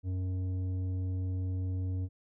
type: tone with tanh clipping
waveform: triangle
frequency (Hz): 92.5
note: F#2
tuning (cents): 0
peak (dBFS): -32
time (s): 0.03-2.09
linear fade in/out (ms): 50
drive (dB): 13
effects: none